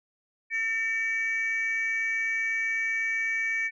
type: tone pair together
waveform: sine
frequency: 1808 / 2282 Hz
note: A6 / C#7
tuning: +47 / +50 cents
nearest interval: major third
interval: 403 cents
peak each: -28 / -26 dBFS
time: 0.5-3.71 s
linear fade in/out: 50 ms
effects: tanh soft clip ceiling -21 dBFS